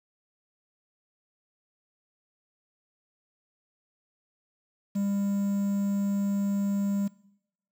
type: tone with quantisation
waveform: triangle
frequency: 200 Hz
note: G3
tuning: 35 cents sharp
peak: -23 dBFS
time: 4.95-7.08 s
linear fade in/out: 10 ms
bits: 8
effects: noise-tail reverb RT60 0.8 s tail -21 dB re dry